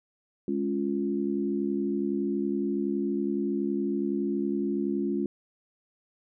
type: chord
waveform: sine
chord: Db major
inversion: second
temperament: equal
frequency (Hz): 207.7 / 277.2 / 349.2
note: Ab3 / Db4 / F4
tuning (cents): 0 / 0 / 0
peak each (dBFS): -30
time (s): 0.48-5.26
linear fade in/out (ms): 2
effects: none